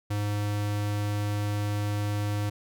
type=tone; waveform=square; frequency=103.5 Hz; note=G#2; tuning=5 cents flat; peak=-27 dBFS; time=0.1-2.5 s; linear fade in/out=10 ms; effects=none